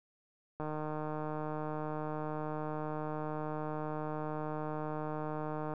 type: click train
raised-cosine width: 1 ms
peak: -25 dBFS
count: 787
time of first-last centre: 0.6-5.737 s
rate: 153 Hz
effects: none